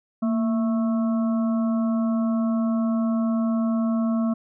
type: harmonic tone with a mistuned harmonic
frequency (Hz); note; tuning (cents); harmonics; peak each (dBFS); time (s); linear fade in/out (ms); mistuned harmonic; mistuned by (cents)
220; A3; 0; 1 / 3 / 5 / 6; -20 / -32 / -37 / -40; 0.22-4.34; 10; 1; +69
effects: none